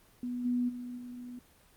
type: tone with level steps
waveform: sine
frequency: 245.5 Hz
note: B3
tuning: 10 cents flat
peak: -33 / -27 / -38 / -41 dBFS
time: 0.23-1.39 s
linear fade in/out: 2 ms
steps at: 0.44 / 0.68 / 0.97 s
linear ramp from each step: 20 ms
effects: pink hiss -62 dBFS RMS until 1.76 s + Opus 24 kbps